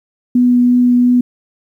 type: tone with vibrato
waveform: sine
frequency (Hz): 245.8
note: B3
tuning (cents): -8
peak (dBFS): -7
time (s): 0.35-1.21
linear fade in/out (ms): 5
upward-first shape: triangle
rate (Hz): 2.9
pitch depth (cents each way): 9
effects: 8-bit